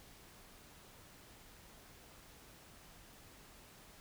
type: silence
effects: pink hiss -59 dBFS RMS until 4 s